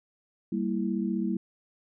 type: chord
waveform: sine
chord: E diminished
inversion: first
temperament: equal with one note detuned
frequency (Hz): 196 / 231.5 / 329.6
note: G3 / Bb3 / E4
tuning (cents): 0 / -12 / 0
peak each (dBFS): -29 / -31 / -32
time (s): 0.52-1.37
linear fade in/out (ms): 5
effects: none